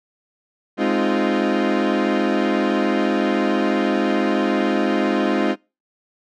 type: chord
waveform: 30% pulse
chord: F minor seventh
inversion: first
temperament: equal with one note detuned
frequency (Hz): 207.7 / 261.6 / 309.3 / 349.2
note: Ab3 / C4 / Eb4 / F4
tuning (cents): 0 / 0 / -10 / 0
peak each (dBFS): -20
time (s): 0.77-5.56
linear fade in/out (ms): 50
effects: noise-tail reverb RT60 0.3 s tail -26 dB re dry + low-pass 3000 Hz 12 dB/octave